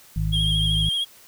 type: harmonic tone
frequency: 52.4 Hz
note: G#1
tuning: 16 cents sharp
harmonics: 1 / 2 / 3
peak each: -24 / -27 / -25 dBFS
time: 0.16-0.89 s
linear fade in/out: 5 ms
type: tone with vibrato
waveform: triangle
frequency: 3243 Hz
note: G#7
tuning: 42 cents flat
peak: -20 dBFS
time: 0.32-1.05 s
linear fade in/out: 20 ms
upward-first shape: triangle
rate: 13 Hz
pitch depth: 47 cents each way
effects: white hiss -50 dBFS RMS until 1.27 s